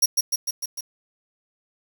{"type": "tone with echo", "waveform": "sawtooth", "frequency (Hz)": 5630, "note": "F8", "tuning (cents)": 13, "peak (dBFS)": -11, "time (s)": [0.02, 0.06], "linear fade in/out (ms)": 10, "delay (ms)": 150, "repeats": 5, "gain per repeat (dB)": -3, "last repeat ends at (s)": 0.81, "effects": ["7-bit"]}